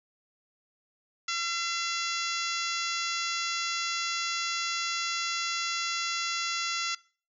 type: harmonic tone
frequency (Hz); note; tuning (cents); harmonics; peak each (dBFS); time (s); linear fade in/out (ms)
680; F5; -46; 2 / 3 / 4 / 5 / 6 / 7 / 8 / 9 / 10; -34 / -36 / -37 / -38 / -39 / -39 / -40 / -41 / -41; 1.28-6.95; 5
effects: noise-tail reverb RT60 0.4 s tail -22 dB re dry